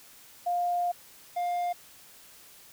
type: tone pair in turn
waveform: sine / triangle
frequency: 705 / 705 Hz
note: F5 / F5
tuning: +16 / +16 cents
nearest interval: unison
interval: 0 cents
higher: neither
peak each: -25 dBFS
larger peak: neither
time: 0.46-0.92 / 1.36-1.73 s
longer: first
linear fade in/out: 10 ms
effects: white hiss -53 dBFS RMS until 2.72 s